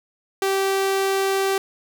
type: tone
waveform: sawtooth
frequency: 388.5 Hz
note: G4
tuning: 16 cents flat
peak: -15 dBFS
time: 0.42-1.58 s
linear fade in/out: 2 ms
effects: none